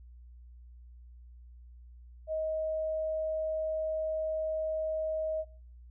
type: tone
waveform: sine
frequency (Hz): 630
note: D#5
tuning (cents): +21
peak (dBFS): -30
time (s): 2.27-5.45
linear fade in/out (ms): 50
effects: noise-tail reverb RT60 0.5 s tail -23 dB re dry + added 60 Hz sine -49 dBFS peak until 5.9 s